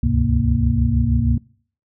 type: tone cluster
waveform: sine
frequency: 66.6 / 72.9 / 99.3 / 126 / 233.4 Hz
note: C2 / D2 / G2 / B2 / A#3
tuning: +31 / -12 / +23 / +35 / +2 cents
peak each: -21 dBFS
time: 0.03-1.38 s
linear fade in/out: 5 ms
effects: noise-tail reverb RT60 0.5 s tail -24 dB re dry